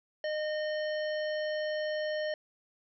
harmonic tone, 612 Hz, D#5, 29 cents flat, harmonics 1 / 3 / 5 / 7 / 9, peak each -31 / -39 / -45 / -49 / -51 dBFS, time 0.24-2.34 s, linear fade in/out 2 ms, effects none

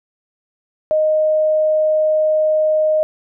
sine tone, 620 Hz, D#5, 6 cents flat, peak -12 dBFS, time 0.91-3.03 s, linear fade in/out 0 ms, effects none

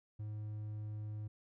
triangle tone, 106.3 Hz, G#2, 41 cents sharp, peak -38 dBFS, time 0.19-1.28 s, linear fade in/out 10 ms, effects none

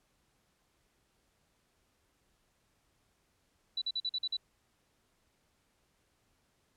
sine tone bursts, 3958 Hz, B7, 3 cents sharp, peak -31 dBFS, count 7, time 3.77-4.369 s, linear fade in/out 5 ms, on 47 ms, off 45 ms, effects pink hiss -74 dBFS RMS until 6.76 s + low-pass 12000 Hz 12 dB/octave

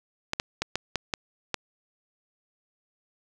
clicks, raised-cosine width 0.2 ms, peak -9 dBFS, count 7, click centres 0.334 / 0.399 / 0.62 / 0.756 / 0.957 / 1.138 / 1.543 s, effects none

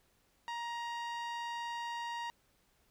sawtooth tone with low-pass filter, 941 Hz, A#5, 16 cents sharp, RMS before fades -40 dBFS, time 0.48-2.3 s, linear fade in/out 0 ms, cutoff 4700 Hz, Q 0.58, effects pink hiss -72 dBFS RMS until 2.9 s

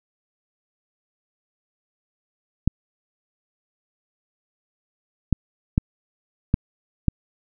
clicks, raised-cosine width 5 ms, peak -4 dBFS, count 5, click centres 2.676 / 5.327 / 5.779 / 6.541 / 7.083 s, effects none

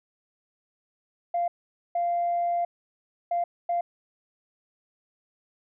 sine tone bursts at uneven times, 694 Hz, F5, 11 cents flat, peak -22 dBFS, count 4, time 1.34-1.48 / 1.95-2.65 / 3.31-3.44 / 3.69-3.81 s, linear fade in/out 5 ms, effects tanh soft clip ceiling -19 dBFS

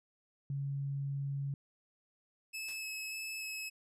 sine tone, 139.4 Hz, C#3, 10 cents sharp, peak -34 dBFS, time 0.5-1.54 s, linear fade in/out 2 ms
sawtooth tone with vibrato, 2591 Hz, E7, 30 cents flat, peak -36 dBFS, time 2.53-3.7 s, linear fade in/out 20 ms, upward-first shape square, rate 1.7 Hz, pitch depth 9 cents each way
white noise with exponential decay, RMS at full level -48 dBFS, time 2.68-2.88 s, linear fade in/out 5 ms, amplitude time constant 42 ms
effects resampled to 32000 Hz

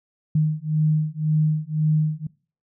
sine beating tone pair, 153.5 / 155.4 Hz, D#3 / D#3, -23 / -2 cents, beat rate 1.9 Hz, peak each -21 dBFS, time 0.35-2.27 s, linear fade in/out 5 ms, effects noise-tail reverb RT60 0.4 s tail -22 dB re dry

